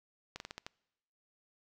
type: slowing click train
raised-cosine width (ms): 0.2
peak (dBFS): -24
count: 6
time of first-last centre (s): 0.36-0.665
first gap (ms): 41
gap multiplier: 1.2
effects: noise-tail reverb RT60 1.0 s tail -26 dB re dry